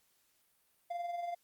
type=tone with amplitude modulation; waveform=triangle; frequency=695 Hz; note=F5; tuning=9 cents flat; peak=-32 dBFS; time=0.9-1.35 s; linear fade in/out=10 ms; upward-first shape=sine; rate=21.2 Hz; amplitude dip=50%; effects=white hiss -73 dBFS RMS until 1.43 s + Opus 48 kbps